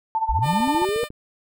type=tone with tremolo; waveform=sine; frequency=888 Hz; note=A5; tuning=16 cents sharp; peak=-17 dBFS; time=0.15-0.85 s; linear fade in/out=0 ms; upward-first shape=sine; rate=15 Hz; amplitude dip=80%
type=linear sweep; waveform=sine; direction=up; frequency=41.18 to 485.1 Hz; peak=-21 dBFS; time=0.29-1.04 s; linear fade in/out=0 ms
type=click train; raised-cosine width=3 ms; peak=-25 dBFS; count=11; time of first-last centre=0.39-1.104 s; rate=14 Hz
type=tone; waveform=10% pulse; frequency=601 Hz; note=D5; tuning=40 cents sharp; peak=-20 dBFS; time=0.42-1.09 s; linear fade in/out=50 ms
effects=none